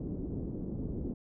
white low-pass noise, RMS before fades -37 dBFS, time 0-1.14 s, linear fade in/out 5 ms, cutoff 340 Hz, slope 24 dB/octave, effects none

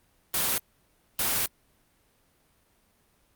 white noise bursts at uneven times, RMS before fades -26 dBFS, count 2, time 0.34-0.58 / 1.19-1.46 s, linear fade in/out 2 ms, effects pink hiss -66 dBFS RMS until 3.35 s + Opus 32 kbps

